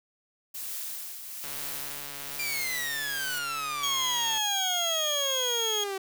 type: noise with tremolo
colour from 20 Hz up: blue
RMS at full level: -35 dBFS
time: 0.54-3.39 s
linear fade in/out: 10 ms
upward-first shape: triangle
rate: 1.1 Hz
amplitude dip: 55%
type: click train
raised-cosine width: 0.2 ms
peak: -24 dBFS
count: 418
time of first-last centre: 1.44-4.377 s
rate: 142 Hz
type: exponential sweep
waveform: sawtooth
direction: down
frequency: 2396 to 380 Hz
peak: -27 dBFS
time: 2.39-5.98 s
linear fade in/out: 5 ms
type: tone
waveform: 30% pulse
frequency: 3270 Hz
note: G#7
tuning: 28 cents flat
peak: -24 dBFS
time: 3.83-5.84 s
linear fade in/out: 5 ms
effects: none